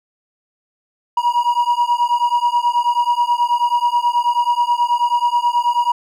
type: beating tone pair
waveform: triangle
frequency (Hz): 955 / 964.3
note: A#5 / B5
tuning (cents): +42 / -42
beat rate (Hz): 9.3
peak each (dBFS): -15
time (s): 1.17-5.92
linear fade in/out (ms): 5
effects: none